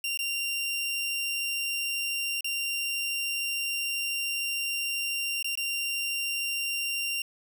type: tone with dropouts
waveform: sawtooth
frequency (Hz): 2773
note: F7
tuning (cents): -13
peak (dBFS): -25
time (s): 0.04-7.22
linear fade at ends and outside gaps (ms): 2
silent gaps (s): 0.174-0.19 / 2.408-2.444 / 5.427-5.444 / 5.554-5.574
effects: none